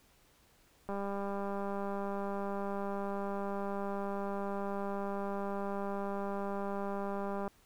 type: click train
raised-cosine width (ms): 1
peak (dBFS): -25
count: 1312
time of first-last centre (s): 0.89-7.478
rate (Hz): 199
effects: pink hiss -66 dBFS RMS until 7.65 s